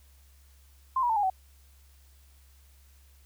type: tone with pitch steps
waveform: sine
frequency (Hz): 1046.5 / 965.2 / 890.2 / 821.1 / 757.3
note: C6 / B5 / A5 / G#5 / F#5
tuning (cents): 0 / -40 / +20 / -20 / +40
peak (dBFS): -23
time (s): 0.96-1.3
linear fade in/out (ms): 5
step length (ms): 68
effects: added 68 Hz sine -55 dBFS peak until 3.25 s + white hiss -64 dBFS RMS until 3.25 s